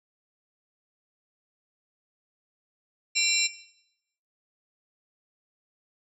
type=tone cluster; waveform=sine; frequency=2341 / 2729 / 4024 / 5370 / 7370 Hz; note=D7 / F7 / B7 / E8 / A#8; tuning=-6 / -41 / +32 / +31 / -21 cents; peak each=-28 dBFS; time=3.15-3.48 s; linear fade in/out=20 ms; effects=noise-tail reverb RT60 0.8 s tail -17 dB re dry + tanh soft clip ceiling -11 dBFS